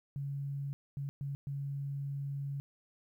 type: tone bursts at uneven times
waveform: sine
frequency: 140 Hz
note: C#3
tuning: 18 cents sharp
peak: -35 dBFS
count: 4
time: 0.16-0.73 / 0.97-1.09 / 1.21-1.35 / 1.47-2.6 s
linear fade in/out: 0 ms
effects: 12-bit